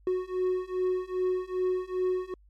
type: beating tone pair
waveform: triangle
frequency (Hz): 366.7 / 369.2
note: F#4 / F#4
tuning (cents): -15 / -4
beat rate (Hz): 2.5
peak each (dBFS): -28 / -27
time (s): 0.07-2.34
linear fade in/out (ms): 2
effects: added 50 Hz sine -55 dBFS peak until 2.49 s + MP3 64 kbps